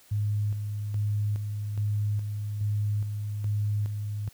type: tone with tremolo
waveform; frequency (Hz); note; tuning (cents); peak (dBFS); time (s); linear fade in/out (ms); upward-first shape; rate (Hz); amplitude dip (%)
sine; 104.2; G#2; +6; -24; 0.11-4.29; 10; square; 1.2; 45
effects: white hiss -57 dBFS RMS until 4.33 s